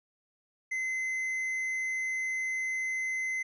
sine tone with tanh clipping, 2053 Hz, C7, 33 cents flat, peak -31 dBFS, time 0.71-3.43 s, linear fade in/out 10 ms, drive 6 dB, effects none

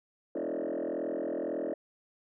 sine tone with frequency modulation, 447.6 Hz, A4, 30 cents sharp, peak -29 dBFS, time 0.35-1.74 s, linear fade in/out 5 ms, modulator 41.9 Hz, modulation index 4.3, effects tanh soft clip ceiling -29 dBFS

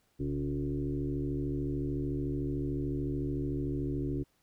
sine tone with frequency modulation, 207.7 Hz, G#3, in tune, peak -30 dBFS, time 0.19-4.24 s, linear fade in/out 20 ms, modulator 73.6 Hz, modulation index 2.2, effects pink hiss -72 dBFS RMS until 4.42 s

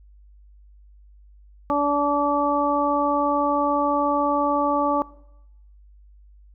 harmonic tone, 288.7 Hz, D4, 30 cents flat, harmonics 1 / 2 / 3 / 4, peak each -24 / -24 / -24 / -24 dBFS, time 1.7-5.02 s, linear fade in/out 0 ms, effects noise-tail reverb RT60 0.8 s tail -20 dB re dry + added 50 Hz sine -47 dBFS peak until 6.54 s

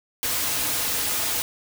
white noise with comb filter, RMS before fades -25 dBFS, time 0.23-1.42 s, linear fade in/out 0 ms, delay 5.2 ms, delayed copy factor -0.6, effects none

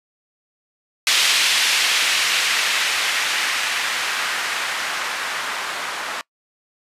violet noise with low-pass filter sweep, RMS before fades -21 dBFS, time 1.07-6.21 s, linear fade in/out 0 ms, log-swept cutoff 3000 to 1200 Hz, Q 1.1, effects noise-tail reverb RT60 0.1 s tail -24 dB re dry + resampled to 32000 Hz

